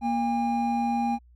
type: tone pair together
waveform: triangle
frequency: 235.8 / 808 Hz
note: A#3 / G#5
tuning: +20 / -48 cents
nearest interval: octave + major sixth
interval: 2132 cents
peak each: -24 dBFS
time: 0.01-1.19 s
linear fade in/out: 50 ms
effects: added 60 Hz sine -52 dBFS peak until 1.35 s